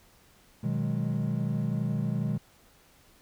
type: chord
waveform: triangle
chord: G# minor seventh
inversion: first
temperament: equal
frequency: 123.47 / 155.56 / 185 / 207.7 Hz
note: B2 / D#3 / F#3 / G#3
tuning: 0 / 0 / 0 / 0 cents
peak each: -29 / -29 / -33 / -30 dBFS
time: 0.63-2.38 s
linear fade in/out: 10 ms
effects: tanh soft clip ceiling -15 dBFS + pink hiss -60 dBFS RMS until 3.21 s